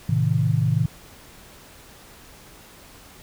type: chord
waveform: sine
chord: A diminished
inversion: none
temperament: just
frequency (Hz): 110 / 132 / 158.4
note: A2 / C3 / Eb3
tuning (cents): 0 / +16 / +31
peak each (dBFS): -22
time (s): 0.09-0.86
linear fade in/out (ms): 5
effects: pink hiss -47 dBFS RMS until 3.22 s